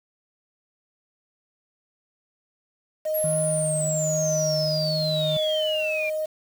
sine tone with tremolo, 621 Hz, D#5, 3 cents flat, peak -21 dBFS, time 3.05-6.26 s, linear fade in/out 10 ms, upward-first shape sine, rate 0.93 Hz, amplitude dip 35%
sine exponential sweep, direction down, 11590 to 2353 Hz, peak -25 dBFS, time 3.14-6.1 s, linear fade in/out 10 ms
sine tone with vibrato, 155.56 Hz, D#3, in tune, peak -25 dBFS, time 3.24-5.37 s, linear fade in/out 2 ms, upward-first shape sine, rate 1.3 Hz, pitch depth 22 cents each way
effects tanh soft clip ceiling -16 dBFS + 7-bit

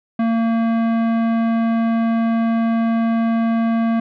sine tone with tanh clipping, 228.2 Hz, A#3, 37 cents flat, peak -17 dBFS, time 0.19-4 s, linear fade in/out 5 ms, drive 16 dB, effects none

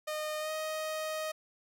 sawtooth tone with pitch glide, 613 to 625.2 Hz, D#5 to D#5, -26 to +8 cents, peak -30 dBFS, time 0.07-1.32 s, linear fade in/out 10 ms, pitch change +34 cents, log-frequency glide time 0.39-0.51 s, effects none

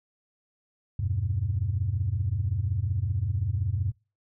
sine chord, E minor, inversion none, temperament equal, 82.41 / 98 / 123.47 Hz, E2 / G2 / B2, 0 / 0 / 0 cents, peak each -31 / -26 / -31 dBFS, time 0.99-3.92 s, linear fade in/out 5 ms, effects noise-tail reverb RT60 0.3 s tail -25 dB re dry + tanh soft clip ceiling -16 dBFS

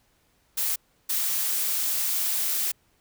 blue noise bursts at uneven times, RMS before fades -26 dBFS, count 2, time 0.57-0.76 / 1.09-2.72 s, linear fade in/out 10 ms, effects pink hiss -66 dBFS RMS until 3 s

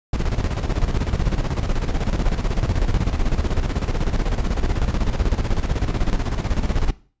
brown noise with tremolo, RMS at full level -18 dBFS, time 0.13-6.91 s, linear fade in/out 5 ms, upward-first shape square, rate 16 Hz, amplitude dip 65%, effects noise-tail reverb RT60 0.4 s tail -19 dB re dry + resampled to 16000 Hz

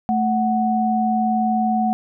sine tone pair together, 220 / 741.1 Hz, A3 / F#5, 0 / +3 cents, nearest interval octave + major sixth, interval 2103 cents, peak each -19 dBFS, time 0.09-1.93 s, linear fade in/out 0 ms, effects none

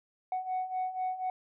sine beating tone pair, 740 / 744.1 Hz, F#5 / F#5, 0 / +10 cents, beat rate 4.1 Hz, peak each -35 / -31 dBFS, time 0.32-1.3 s, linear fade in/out 2 ms, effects tanh soft clip ceiling -27 dBFS

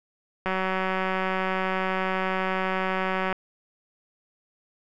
click train, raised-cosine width 0.5 ms, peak -12 dBFS, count 540, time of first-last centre 0.46-3.327 s, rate 188 Hz, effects none

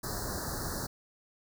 pink band-stop noise, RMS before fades -36 dBFS, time 0.03-0.87 s, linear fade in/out 10 ms, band 1800 to 4100 Hz, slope 96 dB/octave, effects none

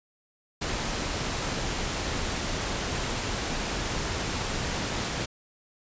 pink noise, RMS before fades -30 dBFS, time 0.61-5.26 s, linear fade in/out 10 ms, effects resampled to 16000 Hz

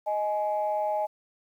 sine tone pair together, 623.1 / 840 Hz, D#5 / G#5, +2 / +19 cents, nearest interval perfect fourth, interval 517 cents, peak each -27 dBFS, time 0.06-1.07 s, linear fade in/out 20 ms, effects tanh soft clip ceiling -18 dBFS + 10-bit

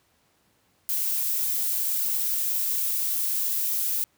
violet noise, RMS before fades -26 dBFS, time 0.89-4.04 s, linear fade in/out 0 ms, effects pink hiss -66 dBFS RMS until 4.17 s + high-pass 80 Hz 12 dB/octave

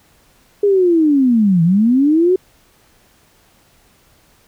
sine linear two-way sweep, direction down then up, 414.6 to 160.8 to 378.8 Hz, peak -9 dBFS, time 0.63-2.36 s, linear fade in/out 5 ms, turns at 1.63 s, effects pink hiss -53 dBFS RMS until 4.47 s

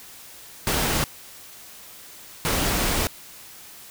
pink noise bursts at uneven times, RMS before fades -23 dBFS, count 2, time 0.67-1.04 / 2.45-3.07 s, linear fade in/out 0 ms, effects white hiss -44 dBFS RMS until 3.9 s

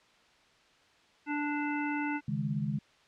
harmonic tone, 293.7 Hz, D4, in tune, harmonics 1 / 3 / 5 / 7 / 9, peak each -32 / -37 / -39 / -40 / -42 dBFS, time 1.26-2.21 s, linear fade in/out 50 ms
sine chord, C# suspended second, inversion none, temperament equal, 138.59 / 155.56 / 207.7 Hz, C#3 / D#3 / G#3, 0 / 0 / 0 cents, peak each -34 dBFS, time 2.28-2.79 s, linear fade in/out 5 ms
effects white hiss -63 dBFS RMS until 3.07 s + low-pass 4000 Hz 12 dB/octave

